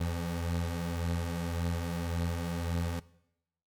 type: beating tone pair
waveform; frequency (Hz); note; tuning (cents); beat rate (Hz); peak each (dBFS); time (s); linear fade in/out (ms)
25% pulse; 84.7 / 86.5; E2 / F2; +48 / -16; 1.8; -28 / -34; 0-3; 10
effects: noise-tail reverb RT60 0.8 s tail -20 dB re dry + MP3 96 kbps